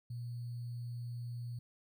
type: tone with sample-and-hold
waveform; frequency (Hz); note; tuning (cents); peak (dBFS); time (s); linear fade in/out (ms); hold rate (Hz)
sine; 120; B2; -49; -39; 0.1-1.59; 5; 4410
effects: none